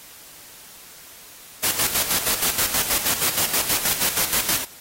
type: noise with tremolo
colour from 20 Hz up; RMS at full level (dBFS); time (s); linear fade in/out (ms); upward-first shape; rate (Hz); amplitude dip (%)
white; -20; 1.63-4.65; 10; square; 6.3; 60
effects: white hiss -44 dBFS RMS until 4.8 s + AAC 48 kbps